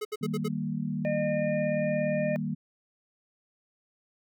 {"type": "tone bursts", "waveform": "square", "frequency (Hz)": 425.6, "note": "G#4", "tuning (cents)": 42, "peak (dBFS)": -31, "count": 5, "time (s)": [0.01, 0.483], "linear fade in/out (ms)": 10, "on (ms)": 41, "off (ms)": 67}
{"type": "chord", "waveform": "sine", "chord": "Eb major", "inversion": "none", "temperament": "equal", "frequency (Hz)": [155.56, 196, 233.1], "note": ["Eb3", "G3", "Bb3"], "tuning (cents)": [0, 0, 0], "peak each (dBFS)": -33, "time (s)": [0.21, 2.55], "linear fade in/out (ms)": 10}
{"type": "harmonic tone", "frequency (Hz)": 607, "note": "D#5", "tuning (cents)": -43, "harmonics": [1, 3, 4], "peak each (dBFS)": [-27, -40, -41], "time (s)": [1.05, 2.36], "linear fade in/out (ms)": 0}
{"effects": []}